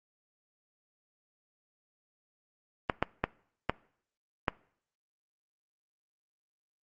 clicks, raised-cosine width 0.5 ms, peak -10 dBFS, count 5, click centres 2.898 / 3.026 / 3.24 / 3.696 / 4.482 s, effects noise-tail reverb RT60 0.6 s tail -23 dB re dry + Opus 32 kbps

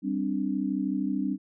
sine chord, G suspended fourth, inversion none, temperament equal with one note detuned, 196 / 261.6 / 294.7 Hz, G3 / C4 / D4, 0 / 0 / +6 cents, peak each -30 dBFS, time 0.02-1.38 s, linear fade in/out 50 ms, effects none

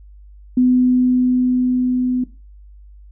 sine tone with level ramp, 251.5 Hz, B3, 32 cents sharp, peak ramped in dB -10 to -16 dBFS, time 0.57-2.24 s, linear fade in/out 5 ms, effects noise-tail reverb RT60 0.3 s tail -17 dB re dry + added 50 Hz sine -39 dBFS peak until 3.11 s

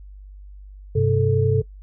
sine tone cluster, 99 / 130.3 / 438.1 Hz, G2 / C3 / A4, +18 / -7 / -7 cents, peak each -20 dBFS, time 0.95-1.62 s, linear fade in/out 10 ms, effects noise-tail reverb RT60 0.1 s tail -21 dB re dry + added 49 Hz sine -38 dBFS peak until 1.82 s

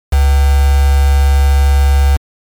sine tone with quantisation, 69.6 Hz, C#2, 8 cents sharp, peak -6 dBFS, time 0.12-2.17 s, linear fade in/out 10 ms, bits 3, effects MP3 96 kbps

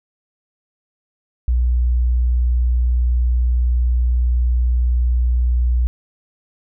sine tone, 60.8 Hz, B1, 26 cents flat, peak -13 dBFS, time 1.48-5.87 s, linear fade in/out 0 ms, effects none

